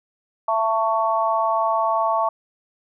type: harmonic tone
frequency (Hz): 222.8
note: A3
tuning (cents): +22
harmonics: 3 / 4 / 5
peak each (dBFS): -22 / -22 / -22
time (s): 0.48-2.29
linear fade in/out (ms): 5
effects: none